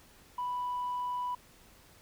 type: tone with tanh clipping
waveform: triangle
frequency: 987.8 Hz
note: B5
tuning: in tune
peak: -32 dBFS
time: 0.38-1.35 s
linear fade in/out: 5 ms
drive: 5 dB
effects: pink hiss -59 dBFS RMS until 2.01 s